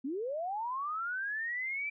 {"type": "linear sweep", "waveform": "sine", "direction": "up", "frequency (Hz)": [246.9, 2349], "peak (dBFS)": -33, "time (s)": [0.04, 1.9], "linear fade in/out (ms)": 10, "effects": []}